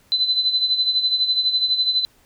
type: tone with tremolo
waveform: sine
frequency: 4026 Hz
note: B7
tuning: 33 cents sharp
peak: -14 dBFS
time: 0.12-2.05 s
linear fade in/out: 0 ms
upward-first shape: sine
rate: 12 Hz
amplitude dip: 65%
effects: pink hiss -57 dBFS RMS until 2.25 s